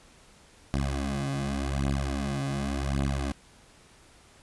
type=beating tone pair; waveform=15% pulse; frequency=68.4 / 69.28 Hz; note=C#2 / C#2; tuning=-23 / 0 cents; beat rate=0.88 Hz; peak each=-24 dBFS; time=0.74-3.32 s; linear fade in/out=0 ms; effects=pink hiss -56 dBFS RMS until 4.42 s + resampled to 24000 Hz